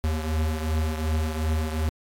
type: beating tone pair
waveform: square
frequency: 77.78 / 80.48 Hz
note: D#2 / E2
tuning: 0 / -41 cents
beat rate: 2.7 Hz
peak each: -25 / -31 dBFS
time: 0.04-1.89 s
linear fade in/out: 0 ms
effects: AAC 64 kbps